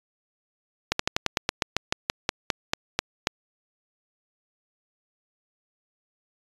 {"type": "slowing click train", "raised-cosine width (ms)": 0.2, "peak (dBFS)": -4, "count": 16, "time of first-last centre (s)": [0.92, 3.271], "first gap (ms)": 74, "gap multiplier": 1.1, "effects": ["resampled to 24000 Hz"]}